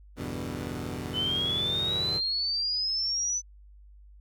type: chord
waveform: 15% pulse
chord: E minor seventh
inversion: none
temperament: equal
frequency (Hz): 82.41 / 98 / 123.47 / 146.83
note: E2 / G2 / B2 / D3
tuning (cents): 0 / 0 / 0 / 0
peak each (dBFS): -32 / -34 / -32 / -34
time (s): 0.16-2.21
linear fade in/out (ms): 50
type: exponential sweep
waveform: sine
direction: up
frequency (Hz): 3011 to 6050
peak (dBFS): -26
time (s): 1.13-3.42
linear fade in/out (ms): 50
effects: added 50 Hz sine -49 dBFS peak until 4.2 s